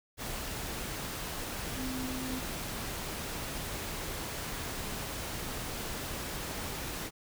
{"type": "tone in noise", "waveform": "sine", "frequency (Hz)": 257.7, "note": "C4", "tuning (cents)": -26, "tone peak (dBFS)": -36, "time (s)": [1.75, 2.42], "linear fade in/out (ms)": 50, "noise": "pink", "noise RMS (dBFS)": -38, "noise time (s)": [0.17, 7.11], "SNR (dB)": -1, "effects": []}